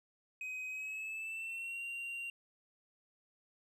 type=tone with pitch glide; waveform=triangle; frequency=2520 to 2764 Hz; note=D#7 to F7; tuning=+21 to -19 cents; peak=-38 dBFS; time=0.41-2.3 s; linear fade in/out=2 ms; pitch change=+160 cents; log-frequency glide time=0.68-1.83 s; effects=none